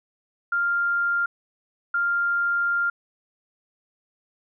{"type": "tone pair in turn", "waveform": "sine", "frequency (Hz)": [1396.9, 1396.9], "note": ["F6", "F6"], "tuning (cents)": [0, 0], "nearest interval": "unison", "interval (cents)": 0, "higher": "neither", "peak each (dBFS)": -20, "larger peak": "neither", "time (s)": [[0.52, 1.26], [1.94, 2.9]], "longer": "second", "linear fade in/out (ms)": 5, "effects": []}